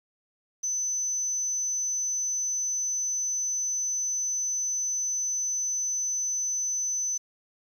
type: tone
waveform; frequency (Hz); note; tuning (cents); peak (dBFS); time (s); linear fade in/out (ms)
sine; 6060; F#8; +40; -26; 0.63-7.18; 10
effects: 9-bit